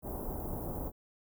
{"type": "band-stop noise", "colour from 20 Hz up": "pink", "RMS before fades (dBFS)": -38, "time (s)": [0.02, 0.92], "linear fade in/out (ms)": 50, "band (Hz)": [860, 14000], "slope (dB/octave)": 24, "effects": []}